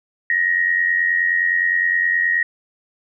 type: tone with amplitude modulation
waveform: sine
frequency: 1883 Hz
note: A#6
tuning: 17 cents sharp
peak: -12 dBFS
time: 0.3-2.43 s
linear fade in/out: 2 ms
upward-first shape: sine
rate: 89.6 Hz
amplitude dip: 65%
effects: none